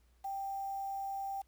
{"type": "tone with quantisation", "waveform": "sine", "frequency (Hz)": 785, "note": "G5", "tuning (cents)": 2, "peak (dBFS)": -36, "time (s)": [0.24, 1.42], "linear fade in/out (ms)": 10, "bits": 9, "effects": ["added 60 Hz sine -65 dBFS peak until 1.47 s", "pink hiss -75 dBFS RMS until 1.47 s"]}